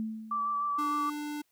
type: tone with exponential decay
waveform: sine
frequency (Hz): 220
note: A3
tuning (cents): 0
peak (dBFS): -29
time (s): 0-0.83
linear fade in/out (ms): 0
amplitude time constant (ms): 180
type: tone with vibrato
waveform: sine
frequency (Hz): 1161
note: D6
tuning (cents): -20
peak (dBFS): -28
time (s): 0.31-1.1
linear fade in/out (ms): 5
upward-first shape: sine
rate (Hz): 6.6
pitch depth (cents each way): 18
type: tone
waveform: square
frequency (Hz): 296.3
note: D4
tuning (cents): +15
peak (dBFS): -35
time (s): 0.78-1.42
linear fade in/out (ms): 10
effects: white hiss -74 dBFS RMS until 1.51 s